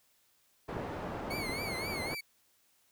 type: low-pass noise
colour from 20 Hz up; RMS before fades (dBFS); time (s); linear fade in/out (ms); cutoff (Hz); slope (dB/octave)
white; -39; 0.68-2.15; 10; 760; 12
type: clicks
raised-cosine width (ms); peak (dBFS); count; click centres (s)
2; -25; 2; 0.768 / 1.496
type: tone with vibrato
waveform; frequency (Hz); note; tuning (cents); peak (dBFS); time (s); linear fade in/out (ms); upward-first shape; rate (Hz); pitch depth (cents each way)
30% pulse; 2190; C#7; -22; -35; 1.3-2.21; 10; triangle; 3.8; 130
effects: white hiss -70 dBFS RMS until 2.91 s